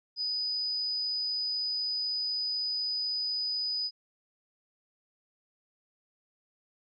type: tone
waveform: sine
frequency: 4978 Hz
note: D#8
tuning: in tune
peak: -29 dBFS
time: 0.16-3.91 s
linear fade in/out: 50 ms
effects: none